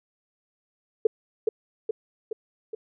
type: tone with echo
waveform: sine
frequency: 440 Hz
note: A4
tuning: in tune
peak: -14 dBFS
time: 1.05-1.07 s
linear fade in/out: 5 ms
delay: 420 ms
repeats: 4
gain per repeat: -4 dB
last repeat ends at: 2.75 s
effects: none